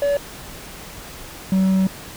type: tone pair in turn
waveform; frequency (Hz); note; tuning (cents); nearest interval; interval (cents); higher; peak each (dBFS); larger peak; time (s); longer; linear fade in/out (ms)
triangle; 570 / 189.84; C#5 / F#3; +48 / +45; octave + perfect fifth; 1903; first; -14 / -12; second; 0.02-0.17 / 1.52-1.87; second; 2
effects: pink hiss -37 dBFS RMS until 2.16 s